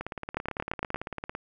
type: two click trains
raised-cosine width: 0.5 ms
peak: -19 / -13 dBFS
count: 25 / 6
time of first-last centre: 0.01-1.351 / 0.37-0.945 s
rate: 17.9 / 8.7 Hz
effects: none